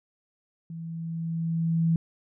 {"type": "tone with level ramp", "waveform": "sine", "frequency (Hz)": 164.81, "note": "E3", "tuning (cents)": 0, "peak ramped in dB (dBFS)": [-35, -19], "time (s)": [0.7, 1.96], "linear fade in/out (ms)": 2, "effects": []}